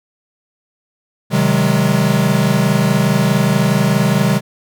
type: chord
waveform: square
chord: Ab dominant seventh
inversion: first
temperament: equal with one note detuned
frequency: 130.81 / 155.56 / 187.8 / 207.7 Hz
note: C3 / Eb3 / Gb3 / Ab3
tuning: 0 / 0 / +26 / 0 cents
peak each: -18 dBFS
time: 1.3-4.41 s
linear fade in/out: 50 ms
effects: none